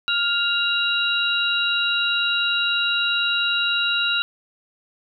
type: tone cluster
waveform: sine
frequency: 1405 / 2791 / 3872 Hz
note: F6 / F7 / B7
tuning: +10 / -2 / -35 cents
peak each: -23 dBFS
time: 0.08-4.22 s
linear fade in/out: 0 ms
effects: none